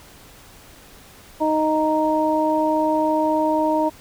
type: harmonic tone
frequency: 310.6 Hz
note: D#4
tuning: 3 cents flat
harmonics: 1 / 2 / 3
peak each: -21 / -21 / -21 dBFS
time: 1.4-3.9 s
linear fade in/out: 20 ms
effects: pink hiss -46 dBFS RMS until 4 s